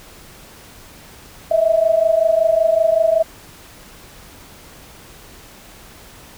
sine tone pair together, 634 / 659.3 Hz, D#5 / E5, +32 / 0 cents, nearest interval minor second, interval 68 cents, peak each -16 / -14 dBFS, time 1.51-3.23 s, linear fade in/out 5 ms, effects pink hiss -42 dBFS RMS until 6.37 s

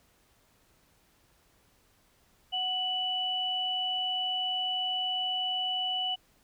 sine tone pair together, 741 / 2964 Hz, F#5 / F#7, +2 / +2 cents, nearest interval 2 octaves, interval 2400 cents, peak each -35 / -29 dBFS, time 2.52-6.16 s, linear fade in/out 20 ms, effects pink hiss -66 dBFS RMS until 6.43 s

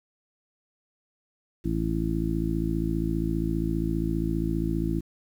harmonic tone, 55 Hz, A1, in tune, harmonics 1 / 2 / 3 / 4 / 5 / 6, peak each -30 / -35 / -30 / -34 / -32 / -30 dBFS, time 1.64-5.01 s, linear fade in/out 20 ms, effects 9-bit

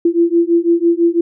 sine beating tone pair, 336.6 / 342.6 Hz, E4 / F4, +36 / -33 cents, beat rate 6 Hz, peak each -13 dBFS, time 0.05-1.21 s, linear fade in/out 5 ms, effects none

